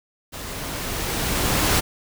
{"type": "noise with level ramp", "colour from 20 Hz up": "pink", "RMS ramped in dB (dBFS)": [-34, -18], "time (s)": [0.32, 1.81], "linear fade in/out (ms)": 20, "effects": []}